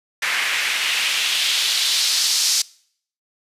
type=noise with band-pass filter sweep; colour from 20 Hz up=white; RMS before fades=-20 dBFS; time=0.22-2.62 s; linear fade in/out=5 ms; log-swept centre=1900 to 5400 Hz; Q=2; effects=noise-tail reverb RT60 0.6 s tail -23 dB re dry + resampled to 32000 Hz